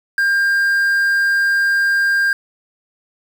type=tone with quantisation; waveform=triangle; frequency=1600 Hz; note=G6; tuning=35 cents sharp; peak=-11 dBFS; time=0.18-2.33 s; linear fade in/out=2 ms; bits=6; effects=none